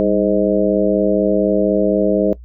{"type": "harmonic tone with a mistuned harmonic", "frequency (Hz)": 104.1, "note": "G#2", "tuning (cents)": 5, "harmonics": [2, 3, 4, 5, 6], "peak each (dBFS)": [-19, -19, -19, -19, -19], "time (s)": [0, 2.33], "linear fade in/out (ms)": 0, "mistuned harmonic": 2, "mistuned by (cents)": -88, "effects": ["noise-tail reverb RT60 0.1 s tail -18 dB re dry", "added 60 Hz sine -34 dBFS peak until 2.44 s"]}